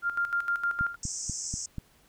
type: tone with tremolo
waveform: sine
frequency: 1396.9 Hz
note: F6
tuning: in tune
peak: -24 dBFS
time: 0.02-0.96 s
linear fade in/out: 50 ms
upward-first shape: square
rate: 6.5 Hz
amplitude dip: 70%
type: click train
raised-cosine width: 5 ms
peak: -22 dBFS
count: 5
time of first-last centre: 0.81-1.783 s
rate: 4.11 Hz
type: band-pass noise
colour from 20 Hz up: pink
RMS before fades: -36 dBFS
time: 1.03-1.66 s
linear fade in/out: 2 ms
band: 5400 to 8100 Hz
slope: 96 dB/octave
effects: pink hiss -62 dBFS RMS until 2.08 s